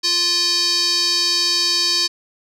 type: tone with band-pass filter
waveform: square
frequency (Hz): 349.2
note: F4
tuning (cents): 0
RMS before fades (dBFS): -18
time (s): 0.03-2.08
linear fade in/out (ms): 20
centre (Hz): 4800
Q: 6.8
effects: none